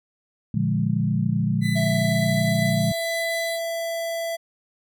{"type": "chord", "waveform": "sine", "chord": "Bb dominant seventh", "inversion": "none", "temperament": "equal", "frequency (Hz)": [116.54, 146.83, 174.61, 207.7], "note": ["Bb2", "D3", "F3", "Ab3"], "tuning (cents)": [0, 0, 0, 0], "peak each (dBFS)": -25, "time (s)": [0.54, 2.92], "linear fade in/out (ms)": 5}
{"type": "tone", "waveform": "30% pulse", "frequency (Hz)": 2001, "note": "B6", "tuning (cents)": 22, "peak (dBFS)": -26, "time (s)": [1.61, 3.6], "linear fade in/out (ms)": 50}
{"type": "tone with pitch glide", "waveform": "square", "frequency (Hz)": [659.3, 666.6], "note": ["E5", "E5"], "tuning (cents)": [0, 19], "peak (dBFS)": -26, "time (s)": [1.75, 4.37], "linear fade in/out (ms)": 20, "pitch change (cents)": 19, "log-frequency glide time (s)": [1.9, 2.78]}
{"effects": []}